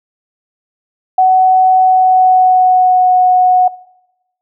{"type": "tone with pitch glide", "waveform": "sine", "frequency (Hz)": [748, 733.9], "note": ["F#5", "F#5"], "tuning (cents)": [19, -14], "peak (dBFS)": -5, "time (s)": [1.18, 3.68], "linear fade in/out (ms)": 5, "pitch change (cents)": -33, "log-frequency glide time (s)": [1.79, 3.16], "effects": ["noise-tail reverb RT60 0.9 s tail -22 dB re dry"]}